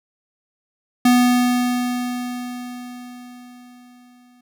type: tone with exponential decay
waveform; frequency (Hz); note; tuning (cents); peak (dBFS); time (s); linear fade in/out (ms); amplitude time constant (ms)
square; 246.5; B3; -3; -11; 1.05-4.41; 5; 730
effects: none